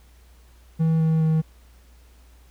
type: tone with pitch steps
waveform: triangle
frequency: 161.4 / 160.01 / 158.63 Hz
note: E3 / D#3 / D#3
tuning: -36 / +49 / +34 cents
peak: -15 dBFS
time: 0.79-1.42 s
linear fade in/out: 20 ms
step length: 210 ms
effects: added 60 Hz sine -49 dBFS peak until 2.5 s + pink hiss -59 dBFS RMS until 2.5 s